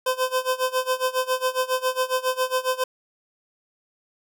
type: tone with tremolo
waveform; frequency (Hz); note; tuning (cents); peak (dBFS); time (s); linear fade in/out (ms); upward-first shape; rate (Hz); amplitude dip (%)
25% pulse; 513; C5; -34; -15; 0.06-2.84; 5; sine; 7.3; 90
effects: none